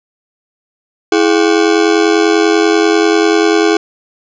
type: ring-modulated tone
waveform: 40% pulse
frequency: 374.4 Hz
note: F#4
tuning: 20 cents sharp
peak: -4 dBFS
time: 1.12-3.77 s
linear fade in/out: 2 ms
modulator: 45.1 Hz
effects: resampled to 16000 Hz + 7-bit